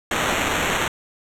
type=noise with sample-and-hold; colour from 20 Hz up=white; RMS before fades=-22 dBFS; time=0.11-0.88 s; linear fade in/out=2 ms; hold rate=4900 Hz; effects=low-pass 11000 Hz 12 dB/octave